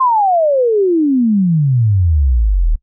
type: exponential sweep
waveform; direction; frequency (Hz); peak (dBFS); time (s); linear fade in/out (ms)
sine; down; 1069 to 36.71; -9; 0-2.76; 10
effects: noise-tail reverb RT60 0.1 s tail -22 dB re dry